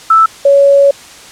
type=tone pair in turn; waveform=sine; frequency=1318.5 / 559.8 Hz; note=E6 / C#5; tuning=0 / +17 cents; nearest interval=octave + minor third; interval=1483 cents; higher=first; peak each=-3 dBFS; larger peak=neither; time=0.1-0.26 / 0.45-0.91 s; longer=second; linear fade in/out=5 ms; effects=white hiss -34 dBFS RMS until 1.31 s + low-pass 8000 Hz 12 dB/octave